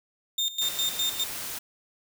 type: tone with tremolo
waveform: 35% pulse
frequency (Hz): 3635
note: A#7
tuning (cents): -44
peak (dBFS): -22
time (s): 0.38-1.24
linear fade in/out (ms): 5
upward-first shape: square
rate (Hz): 4.9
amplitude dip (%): 80
type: noise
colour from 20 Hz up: white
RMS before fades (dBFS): -35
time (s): 0.61-1.59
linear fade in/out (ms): 10
effects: none